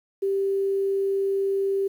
sine tone, 392 Hz, G4, in tune, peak -21 dBFS, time 0.22-1.88 s, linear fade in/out 10 ms, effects 9-bit

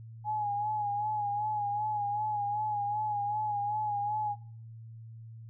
sine tone with vibrato, 834 Hz, G#5, 7 cents sharp, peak -29 dBFS, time 0.24-4.36 s, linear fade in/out 50 ms, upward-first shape sine, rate 2.6 Hz, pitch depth 47 cents each way, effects noise-tail reverb RT60 0.5 s tail -23 dB re dry + added 113 Hz sine -44 dBFS peak until 5.49 s

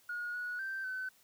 sine tone with pitch steps, 1441 / 1463 / 1562 / 1519 Hz, F#6 / F#6 / G6 / F#6, -46 / -20 / -7 / +45 cents, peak -35 dBFS, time 0.09-1.09 s, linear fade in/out 5 ms, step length 250 ms, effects tanh soft clip ceiling -32 dBFS + white hiss -66 dBFS RMS until 1.23 s

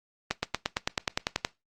accelerating click train, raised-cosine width 0.2 ms, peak -8 dBFS, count 12, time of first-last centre 0.31-1.449 s, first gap 120 ms, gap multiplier 0.97, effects noise-tail reverb RT60 0.2 s tail -19 dB re dry + Opus 24 kbps

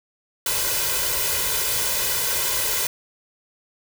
white noise with comb filter, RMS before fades -23 dBFS, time 0.46-2.87 s, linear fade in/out 2 ms, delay 2 ms, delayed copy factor +0.8, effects none

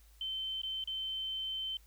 sine tone with dropouts, 3087 Hz, G7, 27 cents flat, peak -35 dBFS, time 0.21-1.77 s, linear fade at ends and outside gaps 2 ms, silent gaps 0.617-0.633 / 0.84-0.874 s, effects added 53 Hz sine -58 dBFS peak until 1.86 s + white hiss -67 dBFS RMS until 1.86 s

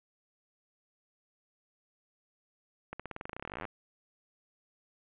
accelerating click train, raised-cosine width 0.5 ms, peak -24 dBFS, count 26, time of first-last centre 2.93-3.652 s, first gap 66 ms, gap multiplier 0.92, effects resampled to 8000 Hz + 9-bit

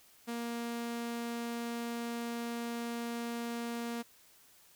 sawtooth tone, 234.9 Hz, A#3, 13 cents sharp, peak -32 dBFS, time 0.27-4.03 s, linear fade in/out 20 ms, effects white hiss -62 dBFS RMS until 4.75 s

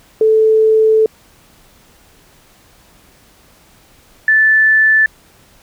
sine tone pair in turn, 438.4 / 1753.6 Hz, A4 / A6, -6 / -6 cents, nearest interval 2 octaves, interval 2400 cents, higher second, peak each -7 dBFS, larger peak neither, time 0.21-1.06 / 4.28-5.06 s, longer first, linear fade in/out 2 ms, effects pink hiss -48 dBFS RMS until 5.62 s

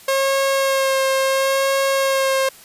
sawtooth tone with vibrato, 539 Hz, C#5, 49 cents flat, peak -12 dBFS, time 0.08-2.49 s, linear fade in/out 5 ms, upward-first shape sine, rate 0.73 Hz, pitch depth 17 cents each way, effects white hiss -44 dBFS RMS until 2.64 s + resampled to 32000 Hz

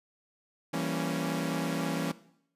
sawtooth chord, E diminished seventh, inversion none, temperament equal with one note detuned, 167.02 / 196 / 233.1 / 277.2 Hz, E3 / G3 / Bb3 / Db4, +23 / 0 / 0 / 0 cents, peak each -30 / -34 / -33 / -30 dBFS, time 0.73-2.12 s, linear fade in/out 10 ms, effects noise-tail reverb RT60 0.7 s tail -18 dB re dry + resampled to 32000 Hz

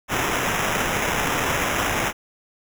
white noise with sample-and-hold, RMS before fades -23 dBFS, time 0.08-2.13 s, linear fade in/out 50 ms, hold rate 4410 Hz, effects none

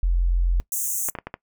sine tone, 43.65 Hz, F1, in tune, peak -17 dBFS, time 0.03-0.6 s, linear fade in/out 0 ms
pink high-pass noise, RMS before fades -26 dBFS, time 0.72-1.1 s, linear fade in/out 2 ms, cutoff 6200 Hz, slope 96 dB/octave
clicks, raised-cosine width 0.5 ms, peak -16 dBFS, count 5, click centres 1.087 / 1.152 / 1.187 / 1.27 / 1.341 s
effects noise-tail reverb RT60 0.1 s tail -21 dB re dry

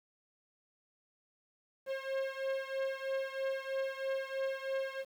45% pulse beating tone pair, 535 / 538.1 Hz, C5 / C5, +38 / +48 cents, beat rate 3.1 Hz, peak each -37 / -38 dBFS, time 1.86-5.05 s, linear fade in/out 50 ms, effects low-pass 3000 Hz 12 dB/octave + 10-bit

